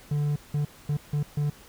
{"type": "tone bursts at uneven times", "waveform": "triangle", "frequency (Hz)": 146.83, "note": "D3", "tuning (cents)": 0, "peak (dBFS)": -21, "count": 5, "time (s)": [[0.11, 0.36], [0.54, 0.65], [0.89, 0.97], [1.13, 1.23], [1.37, 1.5]], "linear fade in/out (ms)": 5, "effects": ["pink hiss -51 dBFS RMS until 1.68 s"]}